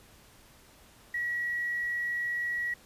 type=tone with quantisation; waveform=sine; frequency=1921 Hz; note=B6; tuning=48 cents flat; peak=-29 dBFS; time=1.14-2.74 s; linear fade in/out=5 ms; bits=9; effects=pink hiss -57 dBFS RMS until 2.85 s + resampled to 32000 Hz